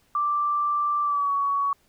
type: tone with pitch glide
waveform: sine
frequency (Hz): 1174.7 to 1123.6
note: D6 to C#6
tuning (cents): 0 to +23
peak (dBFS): -21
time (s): 0.15-1.73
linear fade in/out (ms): 2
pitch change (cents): -77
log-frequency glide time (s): 1.03-1.32
effects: pink hiss -64 dBFS RMS until 1.88 s